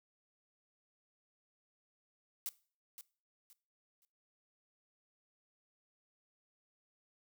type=noise with echo; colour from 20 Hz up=blue; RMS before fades=-39 dBFS; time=2.46-2.49 s; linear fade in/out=0 ms; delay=520 ms; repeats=3; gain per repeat=-11 dB; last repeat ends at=4.05 s; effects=noise-tail reverb RT60 0.4 s tail -20 dB re dry